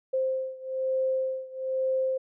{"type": "beating tone pair", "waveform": "sine", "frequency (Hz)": [523.3, 524.4], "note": ["C5", "C5"], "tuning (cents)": [0, 4], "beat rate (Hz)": 1.1, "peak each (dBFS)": [-28, -30], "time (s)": [0.13, 2.18], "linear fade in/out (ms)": 10, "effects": []}